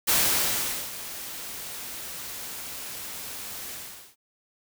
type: noise with ADSR envelope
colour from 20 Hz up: white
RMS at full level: -21 dBFS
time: 0.07-4.16 s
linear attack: 19 ms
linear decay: 800 ms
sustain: -16 dB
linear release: 450 ms
effects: none